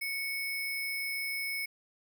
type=tone with sample-and-hold; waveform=sine; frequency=2217 Hz; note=C#7; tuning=in tune; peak=-32 dBFS; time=0.01-1.66 s; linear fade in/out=10 ms; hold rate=7350 Hz; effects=none